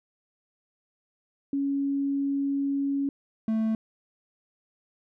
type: tone pair in turn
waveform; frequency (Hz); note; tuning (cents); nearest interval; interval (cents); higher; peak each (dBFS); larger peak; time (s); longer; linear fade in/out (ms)
sine / triangle; 278.4 / 221; C#4 / A3; +8 / +8; major third; 400; first; -24 / -21; second; 1.53-3.09 / 3.48-3.75; first; 2
effects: none